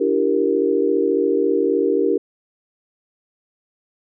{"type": "chord", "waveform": "sine", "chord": "E half-diminished seventh", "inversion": "third", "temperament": "equal with one note detuned", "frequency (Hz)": [293.7, 337.3, 392, 466.2], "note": ["D4", "E4", "G4", "Bb4"], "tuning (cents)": [0, 40, 0, 0], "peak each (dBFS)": [-22, -23, -19, -20], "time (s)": [0, 2.18], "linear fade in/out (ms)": 10, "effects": []}